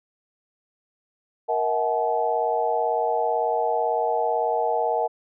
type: tone cluster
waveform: sine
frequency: 470 / 641 / 739 / 857 Hz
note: A#4 / E5 / F#5 / A5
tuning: +14 / -49 / -2 / -46 cents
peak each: -26 dBFS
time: 1.48-5.08 s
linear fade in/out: 20 ms
effects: none